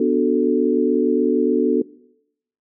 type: chord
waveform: sine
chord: B minor seventh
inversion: none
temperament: equal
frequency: 246.9 / 293.7 / 370 / 440 Hz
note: B3 / D4 / F#4 / A4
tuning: 0 / 0 / 0 / 0 cents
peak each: -20 dBFS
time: 0-1.82 s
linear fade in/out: 5 ms
effects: noise-tail reverb RT60 0.8 s tail -21 dB re dry